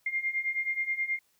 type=beating tone pair; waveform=sine; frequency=2109 / 2118.4 Hz; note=C7 / C7; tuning=+13 / +21 cents; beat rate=9.4 Hz; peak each=-33 / -30 dBFS; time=0.06-1.19 s; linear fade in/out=5 ms; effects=white hiss -70 dBFS RMS until 1.39 s